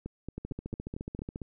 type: two click trains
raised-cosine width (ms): 3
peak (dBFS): -24 / -24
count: 15 / 7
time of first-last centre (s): 0.38-1.359 / 0.06-1.417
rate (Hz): 14.3 / 4.42
effects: none

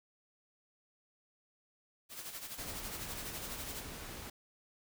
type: noise with tremolo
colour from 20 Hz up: white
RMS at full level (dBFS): -43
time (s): 2.09-3.84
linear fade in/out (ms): 50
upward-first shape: sine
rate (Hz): 12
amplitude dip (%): 60
type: noise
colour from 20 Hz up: pink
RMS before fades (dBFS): -46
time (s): 2.58-4.3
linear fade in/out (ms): 5
effects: none

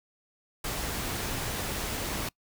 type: noise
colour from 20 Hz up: pink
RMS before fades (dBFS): -33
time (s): 0.64-2.29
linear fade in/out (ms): 5
effects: noise-tail reverb RT60 0.1 s tail -24 dB re dry

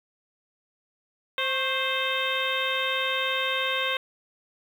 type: harmonic tone with a mistuned harmonic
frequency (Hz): 523.3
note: C5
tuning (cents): 0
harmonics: 1 / 2 / 3 / 4 / 5 / 6 / 7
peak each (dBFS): -32 / -32 / -32 / -32 / -32 / -32 / -32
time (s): 1.38-3.97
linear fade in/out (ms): 2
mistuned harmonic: 2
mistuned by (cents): +65
effects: 8-bit

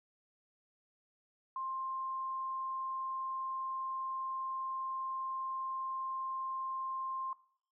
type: tone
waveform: sine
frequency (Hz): 1055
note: C6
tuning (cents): +14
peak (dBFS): -36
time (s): 1.56-7.33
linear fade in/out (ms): 2
effects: noise-tail reverb RT60 0.6 s tail -19 dB re dry

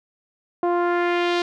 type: tone with low-pass filter sweep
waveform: sawtooth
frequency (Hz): 349.2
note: F4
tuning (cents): 0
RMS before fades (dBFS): -21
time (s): 0.63-1.42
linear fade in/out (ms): 2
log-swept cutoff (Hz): 850 to 4300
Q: 1.6
effects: none

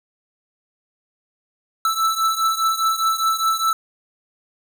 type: beating tone pair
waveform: square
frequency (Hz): 1318.5 / 1323.4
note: E6 / E6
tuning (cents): 0 / +6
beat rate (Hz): 4.9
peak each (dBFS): -20 / -23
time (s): 1.85-3.73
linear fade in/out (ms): 2
effects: 9-bit

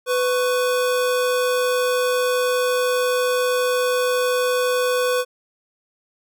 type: tone pair together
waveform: square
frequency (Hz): 499.2 / 1108.7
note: B4 / C#6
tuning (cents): +19 / 0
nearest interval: octave + major second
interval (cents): 1381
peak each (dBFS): -19 / -27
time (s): 0.06-5.25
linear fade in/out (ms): 50
effects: none

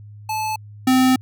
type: tone pair in turn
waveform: square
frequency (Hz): 868 / 258.1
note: A5 / C4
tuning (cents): -24 / -23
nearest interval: octave + major sixth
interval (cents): 2099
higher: first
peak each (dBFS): -22 / -13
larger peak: second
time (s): 0.29-0.56 / 0.87-1.16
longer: second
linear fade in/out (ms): 5
effects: added 104 Hz sine -37 dBFS peak until 1.21 s

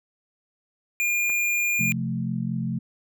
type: tone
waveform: square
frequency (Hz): 2414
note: D7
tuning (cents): +47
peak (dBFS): -22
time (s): 1-1.92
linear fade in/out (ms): 0
type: clicks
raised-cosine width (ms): 0.5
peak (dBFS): -26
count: 2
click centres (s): 1.295 / 1.301
type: chord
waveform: sine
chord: F major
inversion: second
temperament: equal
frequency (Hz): 130.81 / 174.61 / 220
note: C3 / F3 / A3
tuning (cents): 0 / 0 / 0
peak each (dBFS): -29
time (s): 1.79-2.79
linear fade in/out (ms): 10
effects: none

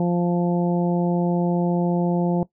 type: harmonic tone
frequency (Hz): 174.61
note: F3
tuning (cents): 0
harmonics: 1 / 2 / 3 / 4 / 5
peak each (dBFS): -19 / -25 / -29 / -31 / -33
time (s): 0-2.43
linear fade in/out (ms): 2
effects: noise-tail reverb RT60 0.1 s tail -18 dB re dry

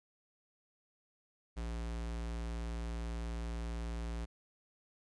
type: tone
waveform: square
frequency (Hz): 57.4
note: A#1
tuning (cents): -26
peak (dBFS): -38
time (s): 1.56-4.26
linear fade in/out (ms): 20
effects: resampled to 22050 Hz + 13-bit

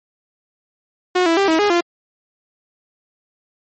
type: tone with pitch steps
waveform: sawtooth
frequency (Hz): 363.1 / 331 / 394.6 / 321.3 / 412.2 / 345.6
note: F#4 / E4 / G4 / E4 / G#4 / F4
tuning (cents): -33 / +7 / +11 / -44 / -13 / -18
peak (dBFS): -9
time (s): 1.15-1.81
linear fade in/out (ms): 10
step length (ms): 110
effects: low-pass 5000 Hz 12 dB/octave + MP3 32 kbps

